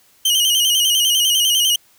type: tone with vibrato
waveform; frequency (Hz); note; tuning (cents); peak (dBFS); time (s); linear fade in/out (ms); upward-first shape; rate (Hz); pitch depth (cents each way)
sawtooth; 3000; F#7; +23; -10; 0.25-1.76; 5; square; 10; 63
effects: white hiss -54 dBFS RMS until 1.98 s